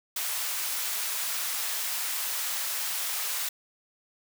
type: high-pass noise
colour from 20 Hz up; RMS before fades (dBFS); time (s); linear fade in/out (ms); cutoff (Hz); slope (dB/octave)
white; -31; 0.16-3.49; 5; 810; 12
effects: none